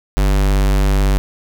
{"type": "tone", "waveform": "square", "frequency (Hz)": 49, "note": "G1", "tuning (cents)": 0, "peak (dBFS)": -12, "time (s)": [0.17, 1.18], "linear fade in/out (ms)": 0, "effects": []}